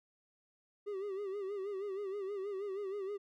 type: tone with vibrato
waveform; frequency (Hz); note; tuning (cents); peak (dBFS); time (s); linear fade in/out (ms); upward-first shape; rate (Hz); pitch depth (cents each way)
triangle; 395.9; G4; +17; -35; 0.86-3.18; 20; sine; 6.3; 87
effects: none